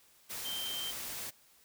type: tone in noise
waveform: sine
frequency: 3136 Hz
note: G7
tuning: in tune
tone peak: -37 dBFS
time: 0.44-0.92 s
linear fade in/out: 20 ms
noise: white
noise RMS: -41 dBFS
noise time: 0.29-1.31 s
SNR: +1 dB
effects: white hiss -64 dBFS RMS until 1.64 s